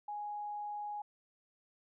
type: tone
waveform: sine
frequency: 830.6 Hz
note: G#5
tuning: in tune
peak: -38 dBFS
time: 0.08-1.02 s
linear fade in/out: 5 ms
effects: none